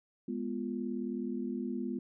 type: chord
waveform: sine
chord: F diminished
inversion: first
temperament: equal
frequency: 207.7 / 246.9 / 349.2 Hz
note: Ab3 / Cb4 / F4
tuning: 0 / 0 / 0 cents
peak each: -38 / -36 / -40 dBFS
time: 0.28-1.99 s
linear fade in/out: 5 ms
effects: none